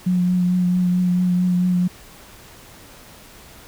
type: tone with vibrato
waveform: sine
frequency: 180 Hz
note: F#3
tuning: 47 cents flat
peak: -15 dBFS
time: 0.06-1.88 s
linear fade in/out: 10 ms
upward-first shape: triangle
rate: 4.5 Hz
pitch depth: 23 cents each way
effects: pink hiss -44 dBFS RMS until 3.67 s